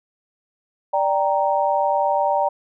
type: chord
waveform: sine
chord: G minor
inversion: second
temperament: equal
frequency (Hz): 587.3 / 784 / 932.3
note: D5 / G5 / Bb5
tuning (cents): 0 / 0 / 0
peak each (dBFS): -21 / -21 / -21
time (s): 0.93-2.49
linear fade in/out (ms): 10
effects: none